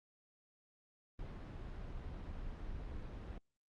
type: noise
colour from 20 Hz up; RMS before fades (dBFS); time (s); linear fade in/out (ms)
brown; -45; 1.19-3.38; 2
effects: low-pass 4000 Hz 12 dB/octave + Opus 32 kbps